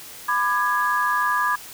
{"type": "chord", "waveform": "sine", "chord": "G# diminished", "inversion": "first", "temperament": "just", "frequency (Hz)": [996.7, 1196.1, 1661.2], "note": ["B5", "D6", "G#6"], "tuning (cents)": [16, 31, 0], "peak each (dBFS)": -23, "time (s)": [0.28, 1.56], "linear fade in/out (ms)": 10, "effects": ["white hiss -40 dBFS RMS until 1.73 s"]}